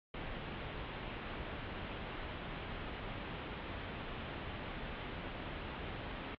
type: low-pass noise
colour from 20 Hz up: pink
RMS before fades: -44 dBFS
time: 0.14-6.35 s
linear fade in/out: 2 ms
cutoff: 3400 Hz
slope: 48 dB/octave
effects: AAC 48 kbps